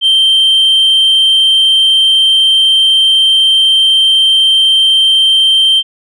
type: tone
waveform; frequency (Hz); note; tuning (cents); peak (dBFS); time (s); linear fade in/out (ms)
sine; 3136; G7; 0; -3; 0.01-5.83; 50
effects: tanh soft clip ceiling -4 dBFS